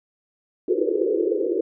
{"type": "band-pass noise", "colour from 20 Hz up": "pink", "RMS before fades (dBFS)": -22, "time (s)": [0.68, 1.61], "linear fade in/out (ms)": 5, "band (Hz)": [320, 510], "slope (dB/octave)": 96, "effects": []}